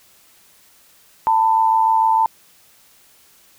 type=tone pair together; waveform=sine; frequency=891.4 / 998 Hz; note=A5 / B5; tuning=+22 / +18 cents; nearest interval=major second; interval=196 cents; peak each=-13 / -20 dBFS; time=1.27-2.26 s; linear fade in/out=0 ms; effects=white hiss -52 dBFS RMS until 3.58 s